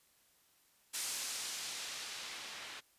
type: noise with low-pass filter sweep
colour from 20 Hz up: blue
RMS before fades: -43 dBFS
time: 0.93-2.81 s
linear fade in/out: 20 ms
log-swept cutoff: 9000 to 2700 Hz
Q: 0.76
effects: white hiss -70 dBFS RMS until 2.98 s + resampled to 32000 Hz